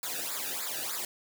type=noise with flanger; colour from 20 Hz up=white; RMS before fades=-35 dBFS; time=0.03-1.05 s; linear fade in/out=2 ms; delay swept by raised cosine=0.33 to 0.97 ms; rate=3.3 Hz; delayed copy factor=-1; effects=none